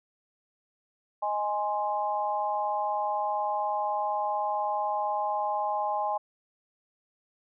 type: chord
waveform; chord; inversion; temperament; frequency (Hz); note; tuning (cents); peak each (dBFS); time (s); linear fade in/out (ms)
sine; Ab major; second; equal; 622.3 / 830.6 / 1046.5; Eb5 / Ab5 / C6; 0 / 0 / 0; -33 / -28 / -33; 1.22-6.18; 10
effects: none